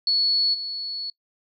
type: tone with level steps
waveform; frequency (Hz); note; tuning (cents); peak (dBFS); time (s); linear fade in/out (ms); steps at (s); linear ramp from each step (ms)
sine; 4400; C#8; -14; -18 / -28; 0.07-1.1; 2; 0.53; 20
effects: noise-tail reverb RT60 0.1 s tail -23 dB re dry